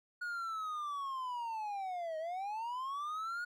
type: linear two-way sweep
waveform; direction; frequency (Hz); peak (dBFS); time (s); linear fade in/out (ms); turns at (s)
triangle; down then up; 1454 to 622 to 1454; -35; 0.21-3.45; 10; 2.18
effects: none

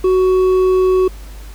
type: tone with hard clipping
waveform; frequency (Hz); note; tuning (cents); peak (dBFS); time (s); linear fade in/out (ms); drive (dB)
triangle; 372.3; F#4; +11; -11; 0.04-1.08; 5; 8
effects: added 50 Hz sine -30 dBFS peak until 1.54 s + pink hiss -42 dBFS RMS until 1.54 s

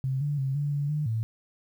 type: tone with pitch steps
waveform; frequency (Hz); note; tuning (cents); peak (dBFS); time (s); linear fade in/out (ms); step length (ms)
sine; 132.6 / 145.8 / 134.6 / 145 / 143.6 / 150.2 / 112.1; C3 / D3 / C3 / D3 / D3 / D3 / A2; +23 / -12 / +49 / -22 / -39 / +39 / +33; -25; 0.04-1.23; 0; 170
effects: 10-bit

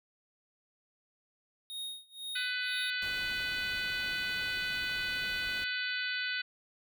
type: tone with tremolo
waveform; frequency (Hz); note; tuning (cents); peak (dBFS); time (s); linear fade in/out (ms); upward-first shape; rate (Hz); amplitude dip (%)
square; 3729; A#7; 0; -37; 1.7-2.9; 0; sine; 2; 95
type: harmonic tone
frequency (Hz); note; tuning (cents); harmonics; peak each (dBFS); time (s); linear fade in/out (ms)
499.1; B4; +18; 3 / 4 / 5 / 6 / 7 / 8 / 9; -35 / -41 / -40 / -41 / -44 / -43 / -44; 2.35-6.42; 10
type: noise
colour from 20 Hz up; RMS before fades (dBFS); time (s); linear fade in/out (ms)
pink; -48; 3.02-5.64; 0
effects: none

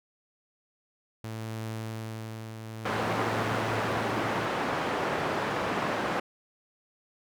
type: tone with tremolo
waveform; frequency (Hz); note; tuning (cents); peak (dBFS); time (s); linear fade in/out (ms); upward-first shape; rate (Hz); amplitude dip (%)
sawtooth; 111.1; A2; +17; -29; 1.24-4.45; 0; triangle; 0.56; 50
type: band-pass noise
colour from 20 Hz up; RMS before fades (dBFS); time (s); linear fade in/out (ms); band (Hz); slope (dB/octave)
white; -30; 2.85-6.2; 5; 120 to 1200; 12
effects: none

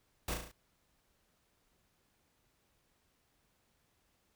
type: noise with echo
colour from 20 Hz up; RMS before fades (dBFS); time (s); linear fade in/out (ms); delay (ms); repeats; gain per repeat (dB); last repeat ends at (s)
pink; -37; 0.28-0.34; 2; 35; 5; -4; 0.515
effects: pink hiss -75 dBFS RMS until 4.35 s

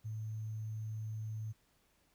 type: tone with sample-and-hold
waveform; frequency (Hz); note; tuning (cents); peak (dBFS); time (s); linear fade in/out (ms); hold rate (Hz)
sine; 109.2; A2; -13; -38; 0.04-1.53; 20; 6300
effects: pink hiss -73 dBFS RMS until 2.14 s

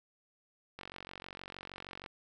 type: click train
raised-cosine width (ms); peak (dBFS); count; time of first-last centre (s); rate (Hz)
0.3; -28; 60; 0.79-2.062; 46.4
effects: none

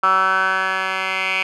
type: tone with band-pass filter sweep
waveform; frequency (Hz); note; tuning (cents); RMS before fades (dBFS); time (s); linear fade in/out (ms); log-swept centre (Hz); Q
10% pulse; 189.4; F#3; +41; -19; 0.03-1.43; 5; 1300 to 2300; 7.3
effects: none

